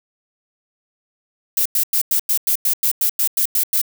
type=noise bursts; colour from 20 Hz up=violet; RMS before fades=-17 dBFS; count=13; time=1.57-3.815 s; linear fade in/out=2 ms; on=85 ms; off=95 ms; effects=none